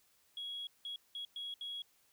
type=tone bursts at uneven times; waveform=sine; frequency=3322 Hz; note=G#7; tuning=in tune; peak=-39 dBFS; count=5; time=0.37-0.67 / 0.85-0.96 / 1.15-1.25 / 1.36-1.54 / 1.61-1.82 s; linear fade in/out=2 ms; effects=tanh soft clip ceiling -36 dBFS + white hiss -71 dBFS RMS until 2.12 s